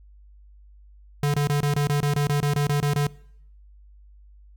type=tone bursts; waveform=square; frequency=144.9 Hz; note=D3; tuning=23 cents flat; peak=-20 dBFS; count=14; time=1.23-3.069 s; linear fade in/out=2 ms; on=110 ms; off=23 ms; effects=noise-tail reverb RT60 0.7 s tail -22 dB re dry + added 50 Hz sine -47 dBFS peak until 4.56 s